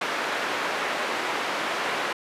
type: band-pass noise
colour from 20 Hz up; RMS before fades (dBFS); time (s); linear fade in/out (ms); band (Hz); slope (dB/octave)
white; -28; 0.01-2.13; 5; 330 to 1900; 12
effects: resampled to 32000 Hz